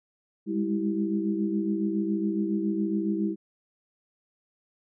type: tone cluster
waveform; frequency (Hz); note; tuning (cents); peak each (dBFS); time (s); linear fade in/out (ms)
sine; 200.8 / 208 / 326.9 / 385.9; G3 / G#3 / E4 / G4; +42 / +3 / -14 / -27; -28 / -33 / -28 / -36; 0.46-3.36; 50
effects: none